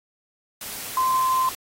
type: tone in noise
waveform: sine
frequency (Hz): 1037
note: C6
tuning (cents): -16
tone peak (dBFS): -18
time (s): 0.97-1.49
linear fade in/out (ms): 2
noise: white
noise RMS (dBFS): -34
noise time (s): 0.61-1.55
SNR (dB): +13
effects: AAC 48 kbps